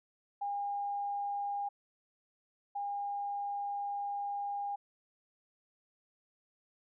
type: tone pair in turn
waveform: sine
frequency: 809 / 809 Hz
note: G#5 / G#5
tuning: -46 / -46 cents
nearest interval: unison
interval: 0 cents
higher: neither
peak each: -33 / -34 dBFS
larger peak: first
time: 0.41-1.69 / 2.75-4.76 s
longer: second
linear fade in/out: 10 ms
effects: none